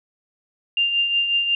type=tone with tremolo; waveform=sine; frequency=2794 Hz; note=F7; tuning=in tune; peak=-15 dBFS; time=0.77-1.55 s; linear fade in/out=2 ms; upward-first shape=triangle; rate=5.5 Hz; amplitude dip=55%; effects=none